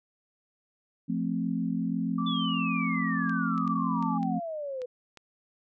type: chord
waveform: sine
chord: F major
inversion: none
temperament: equal with one note detuned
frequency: 173.71 / 220 / 261.6 Hz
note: F3 / A3 / C4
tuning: -9 / 0 / 0 cents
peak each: -31 dBFS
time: 1.08-4.4 s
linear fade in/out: 20 ms
type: tone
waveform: sine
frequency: 1166 Hz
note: D6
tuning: 13 cents flat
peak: -33 dBFS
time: 2.18-4.18 s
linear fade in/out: 5 ms
type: exponential sweep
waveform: sine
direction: down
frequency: 3520 to 490 Hz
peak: -32 dBFS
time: 2.26-4.86 s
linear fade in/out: 10 ms
type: clicks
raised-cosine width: 0.2 ms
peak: -30 dBFS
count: 7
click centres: 3.295 / 3.579 / 3.677 / 4.026 / 4.23 / 4.818 / 5.173 s
effects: none